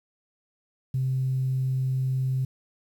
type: tone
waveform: sine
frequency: 130.81 Hz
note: C3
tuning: in tune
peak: -22 dBFS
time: 0.94-2.45 s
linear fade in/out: 5 ms
effects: tanh soft clip ceiling -18 dBFS + 9-bit